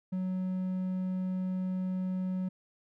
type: tone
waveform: triangle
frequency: 185.4 Hz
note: F#3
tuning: 4 cents sharp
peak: -28 dBFS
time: 0.12-2.49 s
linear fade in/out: 10 ms
effects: none